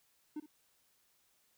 triangle tone with echo, 302.9 Hz, D#4, 46 cents flat, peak -36 dBFS, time 0.36-0.4 s, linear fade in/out 5 ms, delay 62 ms, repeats 1, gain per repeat -14 dB, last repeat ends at 0.462 s, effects white hiss -73 dBFS RMS until 1.57 s

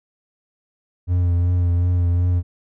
triangle tone with vibrato, 88 Hz, F2, 14 cents sharp, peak -13 dBFS, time 1.07-2.43 s, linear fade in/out 50 ms, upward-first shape triangle, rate 2.7 Hz, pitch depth 33 cents each way, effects none

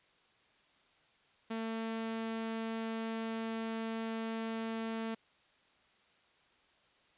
sawtooth tone, 224.8 Hz, A3, 37 cents sharp, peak -32 dBFS, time 1.5-5.15 s, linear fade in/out 10 ms, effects white hiss -68 dBFS RMS until 7.17 s + resampled to 8000 Hz

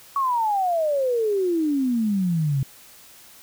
sine exponential sweep, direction down, 1131 to 130.81 Hz, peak -19 dBFS, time 0.16-2.63 s, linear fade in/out 2 ms, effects white hiss -48 dBFS RMS until 3.42 s

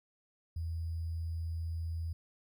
sine tone with sample-and-hold, 82.41 Hz, E2, in tune, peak -34 dBFS, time 0.56-2.13 s, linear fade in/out 5 ms, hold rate 4900 Hz, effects none

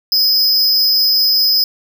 square tone with amplitude modulation, 5060 Hz, D#8, 28 cents sharp, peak -7 dBFS, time 0.12-1.64 s, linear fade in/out 2 ms, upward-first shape sine, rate 245 Hz, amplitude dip 80%, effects none

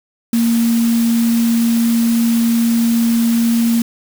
sine tone in noise, 231.8 Hz, A#3, 10 cents flat, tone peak -11 dBFS, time 0.33-3.82 s, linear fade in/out 2 ms, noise white, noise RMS -27 dBFS, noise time 0.33-3.82 s, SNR +13 dB, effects none

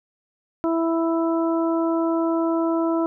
harmonic tone, 330 Hz, E4, 2 cents sharp, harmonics 1 / 2 / 3 / 4, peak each -20 / -26 / -30 / -32 dBFS, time 0.64-3.06 s, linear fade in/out 0 ms, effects none

